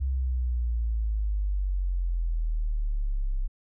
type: exponential sweep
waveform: sine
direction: down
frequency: 67.3 to 32.36 Hz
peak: -24 dBFS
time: 0-3.48 s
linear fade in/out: 20 ms
effects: none